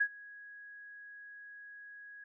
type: tone with ADSR envelope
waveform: sine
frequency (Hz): 1661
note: G#6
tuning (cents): 0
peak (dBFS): -24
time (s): 0-2.24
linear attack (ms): 11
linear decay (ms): 66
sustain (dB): -24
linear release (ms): 4
effects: none